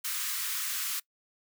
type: high-pass noise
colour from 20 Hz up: white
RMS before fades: -33 dBFS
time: 0.04-1 s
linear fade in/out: 10 ms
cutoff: 1100 Hz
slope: 48 dB/octave
effects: noise-tail reverb RT60 0.1 s tail -22 dB re dry